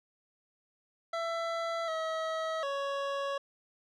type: tone with pitch steps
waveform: 25% pulse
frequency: 667 / 642 / 557 Hz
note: E5 / E5 / C#5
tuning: +20 / -46 / +8 cents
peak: -28 dBFS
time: 1.13-3.38 s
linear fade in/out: 5 ms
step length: 750 ms
effects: low-pass 4000 Hz 12 dB/octave